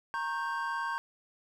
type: chord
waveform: triangle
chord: G diminished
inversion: first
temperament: equal with one note detuned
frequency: 932.3 / 1089.7 / 1568 Hz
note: Bb5 / Db6 / G6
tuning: 0 / -30 / 0 cents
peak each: -34 dBFS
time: 0.14-0.98 s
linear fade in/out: 0 ms
effects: none